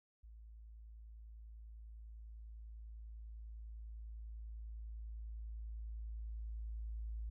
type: tone with level ramp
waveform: sine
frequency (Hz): 55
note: A1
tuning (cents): 0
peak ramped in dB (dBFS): -53 to -40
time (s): 0.23-7.3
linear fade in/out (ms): 10
effects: none